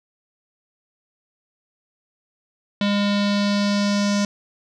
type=tone with low-pass filter sweep; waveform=square; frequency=203.2 Hz; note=G#3; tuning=38 cents flat; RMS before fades=-20 dBFS; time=2.81-4.25 s; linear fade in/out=2 ms; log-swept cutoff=3700 to 5900 Hz; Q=3.1; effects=none